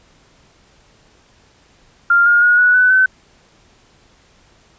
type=tone with pitch steps; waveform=sine; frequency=1396 / 1420.4 / 1445.2 / 1470.5 / 1496.2 / 1522.3 Hz; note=F6 / F6 / F#6 / F#6 / F#6 / F#6; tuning=-1 / +29 / -41 / -11 / +19 / +49 cents; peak=-8 dBFS; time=2.1-3.06 s; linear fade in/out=5 ms; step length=160 ms; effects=pink hiss -52 dBFS RMS until 4.78 s + resampled to 16000 Hz